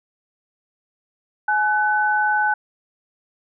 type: tone pair together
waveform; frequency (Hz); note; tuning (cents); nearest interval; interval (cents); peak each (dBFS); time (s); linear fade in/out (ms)
sine; 844 / 1503.8; G#5 / F#6; +28 / +28; minor seventh; 1000; -19; 1.48-2.54; 5
effects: none